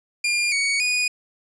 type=tone with pitch steps; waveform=sawtooth; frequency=2407 / 2238 / 2467 Hz; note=D7 / C#7 / D#7; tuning=+42 / +16 / -15 cents; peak=-16 dBFS; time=0.24-1.08 s; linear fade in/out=5 ms; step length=280 ms; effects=resampled to 22050 Hz